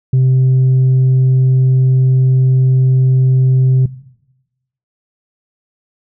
sine tone, 130 Hz, C3, 11 cents flat, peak -5 dBFS, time 0.13-3.86 s, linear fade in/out 5 ms, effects noise-tail reverb RT60 1.0 s tail -20 dB re dry + tanh soft clip ceiling -6 dBFS

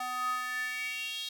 square tone with high-pass filter sweep, 250.7 Hz, B3, 26 cents sharp, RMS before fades -35 dBFS, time 0-1.29 s, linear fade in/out 5 ms, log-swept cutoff 920 to 3600 Hz, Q 6.2, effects none

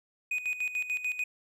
triangle tone with tremolo, 2489 Hz, D#7, in tune, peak -26 dBFS, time 0.31-1.24 s, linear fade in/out 5 ms, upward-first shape square, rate 6.8 Hz, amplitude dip 70%, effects none

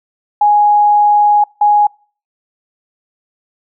sine tone pair in turn, 830.6 / 830.6 Hz, G#5 / G#5, 0 / 0 cents, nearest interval unison, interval 0 cents, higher neither, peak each -6 dBFS, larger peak neither, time 0.41-1.44 / 1.61-1.87 s, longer first, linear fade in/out 5 ms, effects noise-tail reverb RT60 0.4 s tail -26 dB re dry

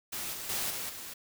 white noise with level steps, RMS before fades -37 / -40 / -33 / -37 / -43 dBFS, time 0.12-1.14 s, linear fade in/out 10 ms, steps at 0.33 / 0.49 / 0.7 / 0.89 s, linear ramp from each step 5 ms, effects none

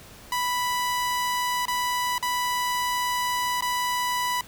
sawtooth tone with dropouts, 987.8 Hz, B5, in tune, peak -20 dBFS, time 0.32-4.41 s, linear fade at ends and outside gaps 2 ms, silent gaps 1.655-1.681 / 2.181-2.226 / 3.609-3.623 s, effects pink hiss -47 dBFS RMS until 4.47 s

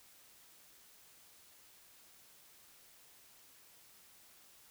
silence, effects white hiss -62 dBFS RMS until 4.7 s

